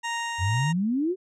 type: tone with tremolo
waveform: 20% pulse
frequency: 932.3 Hz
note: A#5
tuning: in tune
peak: -22 dBFS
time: 0.03-0.73 s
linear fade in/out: 20 ms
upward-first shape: triangle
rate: 2.3 Hz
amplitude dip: 25%
type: exponential sweep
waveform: sine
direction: up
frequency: 84.7 to 389.8 Hz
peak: -22 dBFS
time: 0.38-1.16 s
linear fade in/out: 50 ms
effects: resampled to 22050 Hz